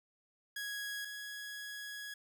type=tone pair in turn; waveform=sawtooth; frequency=1661.2 / 1669.1 Hz; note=G#6 / G#6; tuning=0 / +8 cents; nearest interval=unison; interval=8 cents; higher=second; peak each=-35 / -39 dBFS; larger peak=first; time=0.56-1.05 / 1.05-2.14 s; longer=second; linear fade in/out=5 ms; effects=none